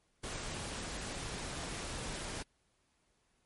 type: noise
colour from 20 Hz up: pink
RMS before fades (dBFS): -41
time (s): 0.23-2.43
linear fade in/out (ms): 10
effects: pink hiss -75 dBFS RMS until 3.45 s + MP3 48 kbps